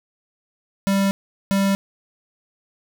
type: tone pair in turn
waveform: square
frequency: 196.4 / 196.4 Hz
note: G3 / G3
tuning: +4 / +4 cents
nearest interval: unison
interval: 0 cents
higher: neither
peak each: -17 dBFS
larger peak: neither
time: 0.87-1.11 / 1.51-1.75 s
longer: neither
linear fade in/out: 0 ms
effects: none